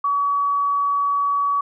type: tone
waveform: sine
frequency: 1135 Hz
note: C#6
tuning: 41 cents sharp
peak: -17 dBFS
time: 0.04-1.61 s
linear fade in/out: 5 ms
effects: none